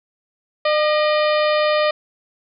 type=harmonic tone with a mistuned harmonic; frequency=605 Hz; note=D#5; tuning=49 cents flat; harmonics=1 / 2 / 3 / 4 / 5 / 6 / 7 / 8; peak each=-16 / -22 / -26 / -28 / -30 / -32 / -33 / -34 dBFS; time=0.65-1.91 s; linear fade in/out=5 ms; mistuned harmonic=3; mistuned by=+70 cents; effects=none